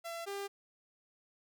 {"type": "tone pair in turn", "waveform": "sawtooth", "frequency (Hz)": [674, 398.9], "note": ["E5", "G4"], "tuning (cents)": [38, 30], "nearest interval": "major sixth", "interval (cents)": 908, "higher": "first", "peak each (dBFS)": [-36, -34], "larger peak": "second", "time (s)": [[0.04, 0.26], [0.26, 0.48]], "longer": "neither", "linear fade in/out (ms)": 20, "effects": []}